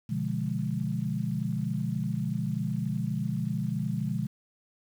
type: chord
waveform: sine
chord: B diminished seventh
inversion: none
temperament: equal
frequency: 123.47 / 146.83 / 174.61 / 207.7 Hz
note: B2 / D3 / F3 / Ab3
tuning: 0 / 0 / 0 / 0 cents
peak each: -33 dBFS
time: 0.09-4.27 s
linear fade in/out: 10 ms
effects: 9-bit

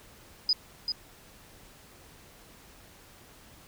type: tone with echo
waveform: sine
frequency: 4978 Hz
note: D#8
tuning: in tune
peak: -21 dBFS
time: 0.49-0.53 s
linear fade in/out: 2 ms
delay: 390 ms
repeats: 1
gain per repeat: -6 dB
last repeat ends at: 0.92 s
effects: pink hiss -54 dBFS RMS until 3.67 s

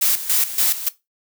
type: noise with tremolo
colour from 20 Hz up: blue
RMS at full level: -17 dBFS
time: 0.01-0.89 s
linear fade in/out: 10 ms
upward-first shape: square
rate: 3.5 Hz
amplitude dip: 75%
effects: noise-tail reverb RT60 0.2 s tail -18 dB re dry

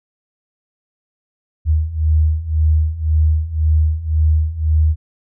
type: beating tone pair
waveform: sine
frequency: 76.9 / 78.8 Hz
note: D#2 / D#2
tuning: -20 / +23 cents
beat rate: 1.9 Hz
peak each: -17 / -14 dBFS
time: 1.65-4.96 s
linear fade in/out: 50 ms
effects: none

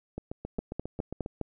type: two click trains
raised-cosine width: 2 ms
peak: -22 / -18 dBFS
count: 9 / 5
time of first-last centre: 0.18-1.261 / 0.59-1.413 s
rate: 7.4 / 4.86 Hz
effects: none

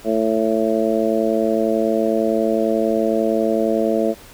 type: harmonic tone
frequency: 111 Hz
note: A2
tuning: 16 cents sharp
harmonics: 2 / 3 / 4 / 5 / 6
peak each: -22 / -22 / -22 / -22 / -22 dBFS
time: 0.04-4.15 s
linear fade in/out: 50 ms
effects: pink hiss -43 dBFS RMS until 4.33 s

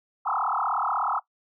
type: tone with frequency modulation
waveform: sine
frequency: 1046.5 Hz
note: C6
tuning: in tune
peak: -23 dBFS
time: 0.25-1.2 s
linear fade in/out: 20 ms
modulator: 36.5 Hz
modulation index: 7.9
effects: noise-tail reverb RT60 0.1 s tail -18 dB re dry

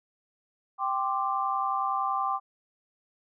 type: chord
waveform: sine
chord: G suspended fourth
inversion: none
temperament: just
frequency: 784 / 1045.3 / 1176 Hz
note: G5 / C6 / D6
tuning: 0 / -2 / +2 cents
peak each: -30 / -31 / -29 dBFS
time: 0.78-2.4 s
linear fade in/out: 50 ms
effects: none

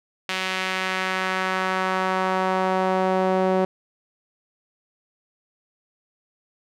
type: tone with band-pass filter sweep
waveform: sawtooth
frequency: 187.4 Hz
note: F#3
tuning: 22 cents sharp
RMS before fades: -23 dBFS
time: 0.29-3.65 s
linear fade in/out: 2 ms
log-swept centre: 2700 to 540 Hz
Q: 1.2
effects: none

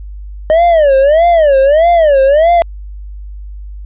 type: tone with vibrato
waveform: triangle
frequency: 609 Hz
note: D#5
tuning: 37 cents flat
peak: -3 dBFS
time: 0.5-2.62 s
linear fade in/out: 0 ms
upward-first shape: sine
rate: 1.6 Hz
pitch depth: 230 cents each way
effects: added 50 Hz sine -24 dBFS peak until 3.85 s + resampled to 8000 Hz

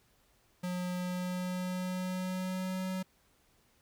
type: tone with pitch glide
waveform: square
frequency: 180 to 186.67 Hz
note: F#3 to F#3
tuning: -47 to +16 cents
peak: -34 dBFS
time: 0.63-3.03 s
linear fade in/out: 10 ms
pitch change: +63 cents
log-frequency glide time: 0.93-2.88 s
effects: pink hiss -69 dBFS RMS until 3.81 s

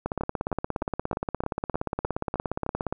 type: two click trains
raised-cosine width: 1 ms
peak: -15 / -13 dBFS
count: 9 / 50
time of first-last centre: 0.21-2.664 / 0.06-2.925 s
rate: 3.26 / 17.1 Hz
effects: none

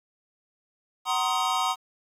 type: chord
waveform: square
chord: C half-diminished seventh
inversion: second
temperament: just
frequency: 753.5 / 941.9 / 1046.5 / 1255.8 Hz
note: Gb5 / Bb5 / C6 / Eb6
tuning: +31 / +18 / 0 / +16 cents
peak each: -30 dBFS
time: 1.05-1.76 s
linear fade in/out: 50 ms
effects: low-pass 9000 Hz 12 dB/octave + 9-bit

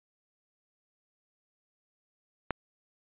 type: click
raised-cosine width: 0.5 ms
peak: -13 dBFS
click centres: 2.507 s
effects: resampled to 8000 Hz

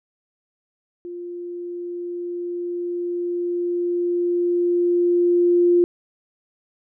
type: tone with level ramp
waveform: sine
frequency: 350 Hz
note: F4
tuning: 4 cents sharp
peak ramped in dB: -30 to -12 dBFS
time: 1.05-5.84 s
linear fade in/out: 0 ms
effects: none

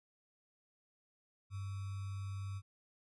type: tone with sample-and-hold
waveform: sine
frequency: 98 Hz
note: G2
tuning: in tune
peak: -39 dBFS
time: 1.5-2.62 s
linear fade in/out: 50 ms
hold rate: 1225 Hz
effects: resampled to 24000 Hz

